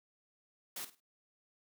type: noise with echo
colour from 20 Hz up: white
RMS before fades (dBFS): -42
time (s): 0.76-0.85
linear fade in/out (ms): 5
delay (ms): 51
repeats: 3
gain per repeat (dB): -12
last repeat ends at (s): 1.003
effects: high-pass 150 Hz 12 dB/octave